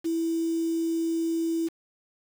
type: tone with quantisation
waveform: sine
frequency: 329.6 Hz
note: E4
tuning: in tune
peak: -24 dBFS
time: 0.04-1.69 s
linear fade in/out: 20 ms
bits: 7
effects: none